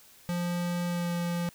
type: tone with pitch glide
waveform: square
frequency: 174.9 to 172.99 Hz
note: F3 to F3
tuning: +3 to -16 cents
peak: -29 dBFS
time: 0.29-1.49 s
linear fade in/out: 0 ms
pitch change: -19 cents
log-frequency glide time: 0.87-1.12 s
effects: white hiss -56 dBFS RMS until 1.54 s